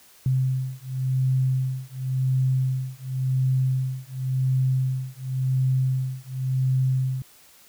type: beating tone pair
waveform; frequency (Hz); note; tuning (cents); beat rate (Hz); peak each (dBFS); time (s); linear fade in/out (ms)
sine; 130 / 130.92; C3 / C3; -11 / +1; 0.92; -24; 0.26-7.22; 2
effects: white hiss -53 dBFS RMS until 7.68 s